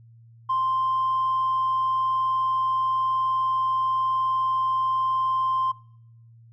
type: tone with tanh clipping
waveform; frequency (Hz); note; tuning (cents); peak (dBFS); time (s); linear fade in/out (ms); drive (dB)
triangle; 1046.5; C6; 0; -21; 0.49-5.72; 10; 5
effects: noise-tail reverb RT60 0.7 s tail -22 dB re dry + added 115 Hz sine -48 dBFS peak until 6.52 s